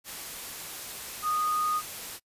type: tone in noise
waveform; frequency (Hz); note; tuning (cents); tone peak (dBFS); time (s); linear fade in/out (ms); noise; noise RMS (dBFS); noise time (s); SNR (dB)
sine; 1236; D#6; -12; -25; 1.22-1.82; 50; white; -39; 0.04-2.2; +11
effects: noise-tail reverb RT60 0.1 s tail -25 dB re dry + resampled to 32000 Hz